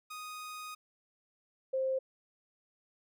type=tone pair in turn; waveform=sawtooth / sine; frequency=1244.5 / 526.7 Hz; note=D#6 / C5; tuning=0 / +11 cents; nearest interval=octave + minor third; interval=1489 cents; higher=first; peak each=-38 / -29 dBFS; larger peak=second; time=0.1-0.75 / 1.73-1.99 s; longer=first; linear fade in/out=10 ms; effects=none